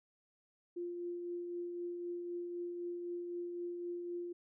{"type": "tone with tremolo", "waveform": "sine", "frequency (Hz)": 349.2, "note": "F4", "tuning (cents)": 0, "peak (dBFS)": -37, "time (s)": [0.76, 4.33], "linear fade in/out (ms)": 10, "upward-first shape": "triangle", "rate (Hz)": 3.9, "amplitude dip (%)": 35, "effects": []}